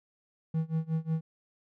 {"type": "tone with tremolo", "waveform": "triangle", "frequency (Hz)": 160.6, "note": "E3", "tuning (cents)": -45, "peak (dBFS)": -23, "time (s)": [0.54, 1.21], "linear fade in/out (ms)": 5, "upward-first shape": "sine", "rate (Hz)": 5.5, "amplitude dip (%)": 95, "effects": []}